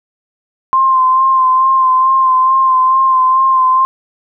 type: tone with vibrato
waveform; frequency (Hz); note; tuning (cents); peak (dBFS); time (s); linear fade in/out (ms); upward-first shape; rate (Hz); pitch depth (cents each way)
sine; 1046.5; C6; 0; -7; 0.73-3.85; 0; sine; 2.3; 26
effects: none